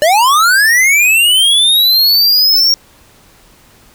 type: linear sweep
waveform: square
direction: up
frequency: 577 to 5588 Hz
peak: -7 dBFS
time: 0.02-2.74 s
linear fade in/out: 0 ms
effects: pink hiss -45 dBFS RMS until 3.94 s